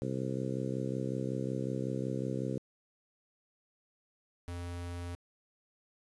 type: harmonic tone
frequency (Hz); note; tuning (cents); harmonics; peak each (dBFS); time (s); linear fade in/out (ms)
65.41; C2; 0; 2 / 3 / 4 / 5 / 6 / 7 / 8; -37 / -39 / -40 / -41 / -42 / -42 / -43; 0.02-2.58; 0
type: tone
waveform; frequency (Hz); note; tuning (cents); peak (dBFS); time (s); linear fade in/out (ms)
square; 87.2; F2; -2; -38; 4.48-5.15; 0
effects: resampled to 22050 Hz + 10-bit